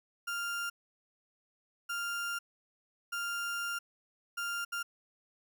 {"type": "tone bursts at uneven times", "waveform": "35% pulse", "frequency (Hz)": 1396.9, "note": "F6", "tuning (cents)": 0, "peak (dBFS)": -32, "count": 5, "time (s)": [[0.27, 0.7], [1.89, 2.39], [3.12, 3.79], [4.37, 4.65], [4.72, 4.83]], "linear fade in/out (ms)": 10, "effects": []}